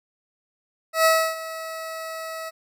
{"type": "tone with ADSR envelope", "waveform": "20% pulse", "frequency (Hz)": 646, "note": "E5", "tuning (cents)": -35, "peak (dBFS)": -9, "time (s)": [0.93, 2.51], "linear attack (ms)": 120, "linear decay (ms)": 300, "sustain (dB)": -17, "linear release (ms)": 28, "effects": []}